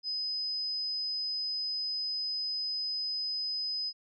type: tone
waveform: sine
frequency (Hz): 5030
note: D#8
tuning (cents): +18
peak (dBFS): -31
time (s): 0.03-3.93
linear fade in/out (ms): 50
effects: none